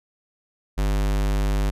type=tone; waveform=square; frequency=50 Hz; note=G1; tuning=35 cents sharp; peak=-20 dBFS; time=0.77-1.71 s; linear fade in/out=20 ms; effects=resampled to 32000 Hz